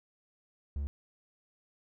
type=tone; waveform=triangle; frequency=71.3 Hz; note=C#2; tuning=49 cents sharp; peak=-30 dBFS; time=0.76-0.87 s; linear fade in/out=0 ms; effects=none